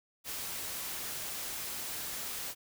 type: noise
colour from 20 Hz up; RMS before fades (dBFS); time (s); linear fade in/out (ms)
white; -39; 0.24-2.55; 50
effects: none